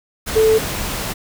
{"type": "tone in noise", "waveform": "sine", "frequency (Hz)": 440, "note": "A4", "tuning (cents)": 0, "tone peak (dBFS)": -10, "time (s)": [0.35, 0.59], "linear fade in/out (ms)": 20, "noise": "pink", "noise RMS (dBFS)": -24, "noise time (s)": [0.26, 1.14], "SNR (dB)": 11, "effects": []}